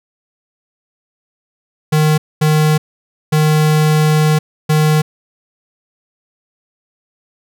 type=tone bursts at uneven times; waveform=square; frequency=153.8 Hz; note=D#3; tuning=20 cents flat; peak=-10 dBFS; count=4; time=1.92-2.18 / 2.41-2.78 / 3.32-4.39 / 4.69-5.02 s; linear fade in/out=10 ms; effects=none